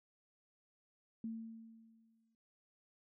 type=tone with exponential decay; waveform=sine; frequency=225.4 Hz; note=A3; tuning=42 cents sharp; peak=-38 dBFS; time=1.24-2.35 s; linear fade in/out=2 ms; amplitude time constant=240 ms; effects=none